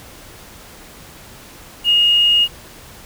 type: tone with quantisation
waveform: sine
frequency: 2859 Hz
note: F7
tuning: 40 cents sharp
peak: -10 dBFS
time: 1.84-2.48 s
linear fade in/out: 50 ms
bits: 6
effects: pink hiss -40 dBFS RMS until 3.05 s